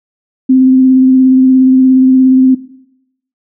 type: tone with vibrato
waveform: sine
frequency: 260 Hz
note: C4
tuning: 11 cents flat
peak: -3 dBFS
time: 0.49-2.55 s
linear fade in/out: 10 ms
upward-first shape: triangle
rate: 17 Hz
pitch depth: 19 cents each way
effects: noise-tail reverb RT60 0.8 s tail -17 dB re dry